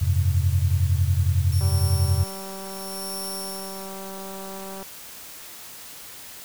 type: chord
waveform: sine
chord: F suspended second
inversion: none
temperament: just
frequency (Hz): 87.31 / 98.22 / 130.96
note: F2 / G2 / C3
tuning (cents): 0 / +4 / +2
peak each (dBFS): -20 / -23 / -26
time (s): 0.01-2.24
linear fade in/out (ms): 10
type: tone with tremolo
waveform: 5% pulse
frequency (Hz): 5450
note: F8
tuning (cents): -43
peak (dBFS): -25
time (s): 1.52-3.88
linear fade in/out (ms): 5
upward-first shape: sine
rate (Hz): 0.73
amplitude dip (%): 80
type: click train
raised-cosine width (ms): 1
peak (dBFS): -25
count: 622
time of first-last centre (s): 1.61-4.828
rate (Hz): 193
effects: white hiss -41 dBFS RMS until 6.44 s